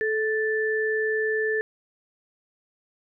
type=tone pair together; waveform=sine; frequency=434.7 / 1760 Hz; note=A4 / A6; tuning=-21 / 0 cents; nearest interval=2 octaves; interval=2421 cents; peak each=-24 / -26 dBFS; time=0.01-1.61 s; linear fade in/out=0 ms; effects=none